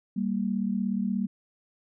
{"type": "tone pair together", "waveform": "sine", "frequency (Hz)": [196, 232.8], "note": ["G3", "A#3"], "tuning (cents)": [0, -2], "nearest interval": "minor third", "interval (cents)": 298, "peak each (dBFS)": [-27, -29], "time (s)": [0.16, 1.27], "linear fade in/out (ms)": 10, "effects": []}